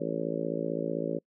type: harmonic tone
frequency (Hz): 55.7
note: A1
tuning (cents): +22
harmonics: 3 / 4 / 5 / 6 / 7 / 8 / 9 / 10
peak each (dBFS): -37 / -39 / -36 / -37 / -38 / -36 / -38 / -36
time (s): 0-1.19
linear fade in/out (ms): 10
effects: noise-tail reverb RT60 0.1 s tail -26 dB re dry